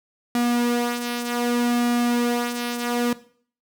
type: tone with flanger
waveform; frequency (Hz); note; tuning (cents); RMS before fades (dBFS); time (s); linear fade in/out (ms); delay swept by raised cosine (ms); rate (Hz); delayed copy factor
sawtooth; 240.5; B3; -46; -23; 0.35-3.13; 2; 1.9 to 4.3; 0.65; -0.5
effects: noise-tail reverb RT60 0.5 s tail -17 dB re dry